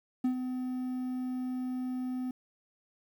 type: tone with ADSR envelope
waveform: triangle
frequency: 253.8 Hz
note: B3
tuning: 47 cents sharp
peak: -22 dBFS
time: 0.24-2.31 s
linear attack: 7 ms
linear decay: 97 ms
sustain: -8 dB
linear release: 3 ms
effects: 10-bit